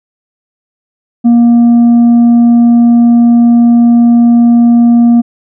sine tone with tanh clipping, 236.3 Hz, A#3, 24 cents sharp, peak -3 dBFS, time 1.24-5.22 s, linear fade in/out 20 ms, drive 3 dB, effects none

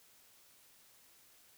silence, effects white hiss -64 dBFS RMS until 1.57 s

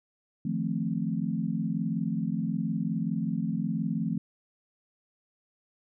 sine chord, F dominant seventh, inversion third, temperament equal, 155.56 / 174.61 / 220 / 261.6 Hz, Eb3 / F3 / A3 / C4, 0 / 0 / 0 / 0 cents, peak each -34 / -31 / -31 / -35 dBFS, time 0.45-4.18 s, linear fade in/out 5 ms, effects none

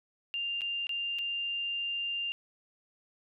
sine tone with dropouts, 2794 Hz, F7, in tune, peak -31 dBFS, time 0.34-2.32 s, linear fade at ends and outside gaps 0 ms, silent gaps 0.609-0.617 / 0.869-0.893 / 1.186-1.19 s, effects none

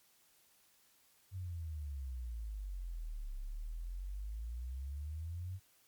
sine exponential two-way sweep, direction down then up, 96 to 33.8 to 96 Hz, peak -39 dBFS, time 1.31-5.6 s, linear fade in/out 50 ms, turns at 3.36 s, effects white hiss -69 dBFS RMS until 5.87 s + MP3 96 kbps

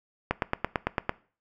click train, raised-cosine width 0.5 ms, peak -9 dBFS, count 8, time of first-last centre 0.31-1.094 s, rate 8.93 Hz, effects noise-tail reverb RT60 0.4 s tail -20 dB re dry

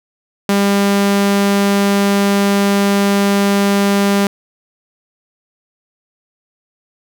sawtooth tone, 200 Hz, G3, 35 cents sharp, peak -7 dBFS, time 0.49-4.27 s, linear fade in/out 2 ms, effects none

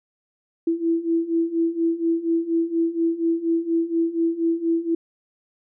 sine beating tone pair, 329.6 / 333.8 Hz, E4 / E4, 0 / +22 cents, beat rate 4.2 Hz, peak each -24 / -21 dBFS, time 0.67-4.95 s, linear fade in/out 5 ms, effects none

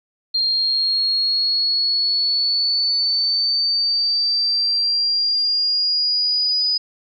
sine exponential sweep, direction up, 4200 to 4978 Hz, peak -16 dBFS, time 0.34-6.78 s, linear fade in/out 10 ms, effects none

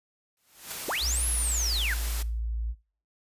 white noise with exponential growth, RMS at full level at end -36 dBFS, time 0.37-0.72 s, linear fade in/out 1 ms, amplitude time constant 76 ms
white noise, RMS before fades -36 dBFS, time 0.7-2.23 s, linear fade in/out 10 ms
sine linear two-way sweep, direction up then down, 169.6 to 11280 to 1386 Hz, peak -27 dBFS, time 0.88-1.94 s, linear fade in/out 5 ms, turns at 1.28 s
sine tone with pitch glide, 60 to 56.31 Hz, B1 to A1, -49 to +41 cents, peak -28 dBFS, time 1-2.75 s, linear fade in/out 50 ms, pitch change -110 cents, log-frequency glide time 1.15-1.73 s
effects noise-tail reverb RT60 0.4 s tail -19 dB re dry + resampled to 32000 Hz

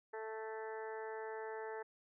harmonic tone, 220 Hz, A3, in tune, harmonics 2 / 3 / 4 / 5 / 6 / 7 / 8 / 9, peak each -44 / -54 / -48 / -61 / -57 / -57 / -53 / -60 dBFS, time 0.13-1.83 s, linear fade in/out 10 ms, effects none

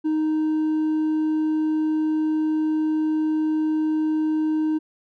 sine tone with hard clipping, 311.1 Hz, D#4, in tune, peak -20 dBFS, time 0.04-4.79 s, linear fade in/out 20 ms, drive 2 dB, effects none

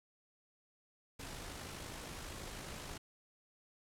pink noise with amplitude modulation, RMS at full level -45 dBFS, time 1.19-2.98 s, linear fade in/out 10 ms, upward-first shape sine, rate 52.3 Hz, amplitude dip 35%, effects low-pass 11000 Hz 12 dB/octave

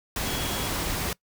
sine tone in noise, 3322 Hz, G#7, in tune, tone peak -37 dBFS, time 0.26-0.68 s, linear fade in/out 2 ms, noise pink, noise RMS -29 dBFS, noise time 0.16-1.13 s, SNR -11 dB, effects noise-tail reverb RT60 0.1 s tail -22 dB re dry

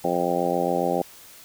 harmonic tone, 87.31 Hz, F2, in tune, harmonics 2 / 3 / 4 / 5 / 6 / 7 / 8 / 9, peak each -31 / -31 / -29 / -30 / -27 / -29 / -32 / -27 dBFS, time 0.04-1.02 s, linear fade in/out 5 ms, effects white hiss -47 dBFS RMS until 1.44 s

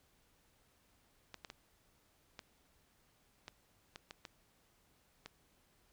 clicks, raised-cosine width 0.2 ms, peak -29 dBFS, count 9, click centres 1.343 / 1.448 / 1.501 / 2.392 / 3.481 / 3.959 / 4.109 / 4.252 / 5.26 s, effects pink hiss -72 dBFS RMS until 5.92 s

